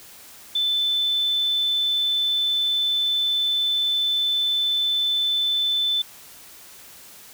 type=tone; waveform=sine; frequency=3520 Hz; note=A7; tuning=in tune; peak=-19 dBFS; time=0.55-6.02 s; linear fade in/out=5 ms; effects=white hiss -45 dBFS RMS until 7.33 s